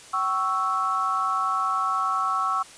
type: chord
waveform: sine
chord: C# diminished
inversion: second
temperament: equal with one note detuned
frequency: 763.9 / 1108.7 / 1318.5 Hz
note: G5 / C#6 / E6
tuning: -45 / 0 / 0 cents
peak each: -31 / -25 / -25 dBFS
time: 0.13-2.63 s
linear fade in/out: 10 ms
effects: white hiss -46 dBFS RMS until 2.77 s + resampled to 22050 Hz